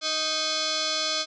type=tone with frequency modulation; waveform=sine; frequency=310.1 Hz; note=D#4; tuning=6 cents flat; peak=-24 dBFS; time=0.01-1.26 s; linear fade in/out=50 ms; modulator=937 Hz; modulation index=5.8; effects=none